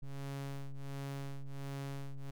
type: ring-modulated tone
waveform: square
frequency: 69.3 Hz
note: C#2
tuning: in tune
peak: -37 dBFS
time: 0.02-2.31 s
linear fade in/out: 10 ms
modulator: 68.6 Hz
effects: none